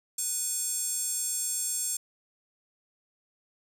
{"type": "tone with high-pass filter", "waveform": "square", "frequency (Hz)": 493.9, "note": "B4", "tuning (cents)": 0, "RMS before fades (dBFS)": -31, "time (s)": [0.18, 1.97], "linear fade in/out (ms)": 5, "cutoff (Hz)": 7800, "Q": 4.6, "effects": []}